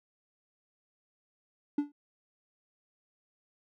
triangle tone with exponential decay, 290.4 Hz, D4, 19 cents flat, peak -20 dBFS, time 1.78-1.92 s, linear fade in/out 5 ms, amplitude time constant 29 ms, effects tanh soft clip ceiling -16 dBFS

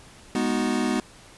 square chord, G# minor seventh, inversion none, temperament equal, 207.7 / 246.9 / 311.1 / 370 Hz, G#3 / B3 / D#4 / F#4, 0 / 0 / 0 / 0 cents, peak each -29 / -26 / -30 / -31 dBFS, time 0.35-1 s, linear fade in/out 2 ms, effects pink hiss -49 dBFS RMS until 1.37 s + resampled to 24000 Hz

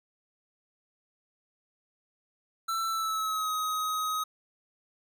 square tone with pitch glide, 1335 to 1262.3 Hz, E6 to D#6, +22 to +25 cents, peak -29 dBFS, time 2.68-4.24 s, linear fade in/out 10 ms, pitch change -97 cents, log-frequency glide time 2.87-3.51 s, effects none

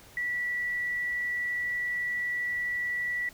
sine tone, 1952 Hz, B6, 21 cents flat, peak -28 dBFS, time 0.17-3.29 s, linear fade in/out 2 ms, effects pink hiss -53 dBFS RMS until 3.33 s

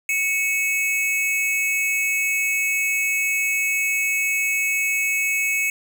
square tone pair together, 2220 / 2578 Hz, C#7 / E7, +2 / -39 cents, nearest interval minor third, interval 259 cents, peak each -23 dBFS, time 0.09-5.7 s, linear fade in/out 2 ms, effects none

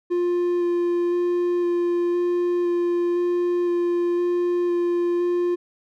triangle tone with vibrato, 350 Hz, F4, 4 cents sharp, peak -17 dBFS, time 0.1-5.56 s, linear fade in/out 20 ms, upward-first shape square, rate 0.98 Hz, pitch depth 8 cents each way, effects none

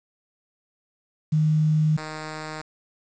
sine / 5% pulse tone pair in turn, 154.7 / 155.26 Hz, D#3 / D#3, -10 / -3 cents, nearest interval unison, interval 7 cents, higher second, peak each -17 / -21 dBFS, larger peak first, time 1.32-1.97 / 1.97-2.62 s, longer neither, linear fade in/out 10 ms, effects resampled to 16000 Hz + 8-bit

